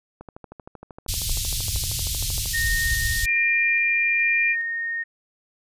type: click train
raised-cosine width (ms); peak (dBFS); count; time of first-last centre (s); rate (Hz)
1; -25; 30; 0.21-2.458; 12.9
type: band-stop noise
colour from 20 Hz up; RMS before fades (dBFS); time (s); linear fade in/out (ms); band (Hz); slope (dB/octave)
pink; -25; 1.08-3.26; 10; 110 to 3500; 24
type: tone with tremolo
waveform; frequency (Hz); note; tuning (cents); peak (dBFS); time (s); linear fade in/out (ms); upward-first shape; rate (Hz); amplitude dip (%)
sine; 1847; A#6; -16; -22; 2.53-5.04; 20; square; 1.2; 25
type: tone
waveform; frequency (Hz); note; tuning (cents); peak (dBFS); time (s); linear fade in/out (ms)
sine; 2395; D7; +33; -19; 3.24-4.56; 50
effects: resampled to 32000 Hz